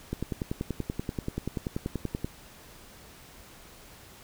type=click train; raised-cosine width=3 ms; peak=-17 dBFS; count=23; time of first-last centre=0.13-2.245 s; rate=10.4 Hz; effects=pink hiss -51 dBFS RMS until 4.23 s